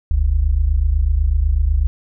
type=tone pair together; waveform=sine; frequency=43.95 / 72 Hz; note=F1 / D2; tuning=+12 / -34 cents; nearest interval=major sixth; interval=854 cents; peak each=-16 / -15 dBFS; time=0.11-1.87 s; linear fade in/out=0 ms; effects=none